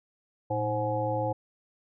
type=harmonic tone with a mistuned harmonic; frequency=105.5 Hz; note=G#2; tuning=28 cents sharp; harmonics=1 / 3 / 5 / 7 / 8; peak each=-32 / -36 / -30 / -36 / -32 dBFS; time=0.5-1.33 s; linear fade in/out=10 ms; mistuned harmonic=1; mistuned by=+140 cents; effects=none